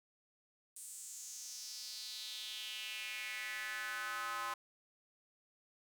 square tone with high-pass filter sweep, 115.7 Hz, A#2, 13 cents flat, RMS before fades -44 dBFS, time 0.76-4.54 s, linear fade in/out 5 ms, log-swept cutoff 8800 to 1100 Hz, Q 3.8, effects none

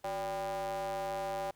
square ring-modulated tone, 104.9 Hz, G#2, 18 cents sharp, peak -32 dBFS, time 0.04-1.51 s, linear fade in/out 5 ms, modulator 683 Hz, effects pink hiss -70 dBFS RMS until 1.55 s

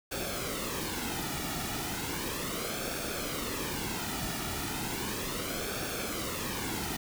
pink noise with flanger, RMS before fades -35 dBFS, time 0.11-6.97 s, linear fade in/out 10 ms, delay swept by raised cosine 1 to 1.93 ms, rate 0.35 Hz, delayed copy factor -0.6, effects none

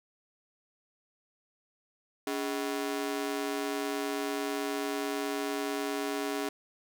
sawtooth ring-modulated tone, 349.2 Hz, F4, in tune, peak -24 dBFS, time 2.27-6.49 s, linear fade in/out 2 ms, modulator 64.6 Hz, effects none

